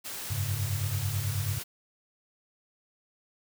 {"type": "noise", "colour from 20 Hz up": "white", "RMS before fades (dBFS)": -38, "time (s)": [0.04, 1.64], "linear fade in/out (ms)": 20}
{"type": "chord", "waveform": "sine", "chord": "F# suspended second", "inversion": "none", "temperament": "equal with one note detuned", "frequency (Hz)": [92.5, 101.69, 138.59], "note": ["F#2", "G#2", "C#3"], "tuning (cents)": [0, -36, 0], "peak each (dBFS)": [-35, -30, -35], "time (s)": [0.3, 1.59], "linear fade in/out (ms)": 10}
{"effects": []}